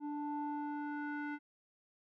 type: tone with low-pass filter sweep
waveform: square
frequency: 293.7 Hz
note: D4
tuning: in tune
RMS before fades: -40 dBFS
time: 0-1.39 s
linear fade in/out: 50 ms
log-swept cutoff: 680 to 1800 Hz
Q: 3.2
effects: none